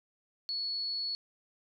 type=tone; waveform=sine; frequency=4394 Hz; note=C#8; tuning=16 cents flat; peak=-32 dBFS; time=0.49-1.15 s; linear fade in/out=0 ms; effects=none